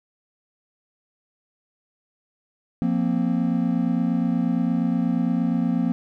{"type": "chord", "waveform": "triangle", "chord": "F suspended fourth", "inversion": "none", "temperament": "equal", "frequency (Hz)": [174.61, 233.1, 261.6], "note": ["F3", "Bb3", "C4"], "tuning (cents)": [0, 0, 0], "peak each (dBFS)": [-22, -21, -23], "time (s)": [2.82, 5.92], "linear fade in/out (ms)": 0, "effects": []}